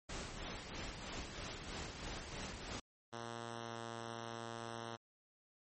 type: noise with tremolo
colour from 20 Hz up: pink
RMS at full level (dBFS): -44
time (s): 0.09-2.8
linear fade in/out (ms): 5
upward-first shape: sine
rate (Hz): 3.1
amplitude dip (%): 45
type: tone with pitch glide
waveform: 5% pulse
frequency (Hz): 116.54 to 115.6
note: A#2 to A#2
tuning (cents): 0 to -14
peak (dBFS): -33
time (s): 3.12-4.97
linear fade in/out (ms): 20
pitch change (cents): -14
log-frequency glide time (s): 3.49-3.75
effects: MP3 32 kbps